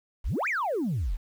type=exponential two-way sweep; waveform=sine; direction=up then down; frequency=32.13 to 2511 to 32.13 Hz; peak=-24 dBFS; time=0.24-1.17 s; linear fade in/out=20 ms; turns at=0.48 s; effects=tanh soft clip ceiling -23 dBFS + 9-bit

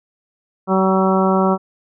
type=harmonic tone with a mistuned harmonic; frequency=190 Hz; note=F#3; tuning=46 cents sharp; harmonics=1 / 2 / 3 / 4 / 5 / 6 / 7; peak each=-16 / -19 / -21 / -22 / -23 / -24 / -24 dBFS; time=0.67-1.58 s; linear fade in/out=50 ms; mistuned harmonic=6; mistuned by=-16 cents; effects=none

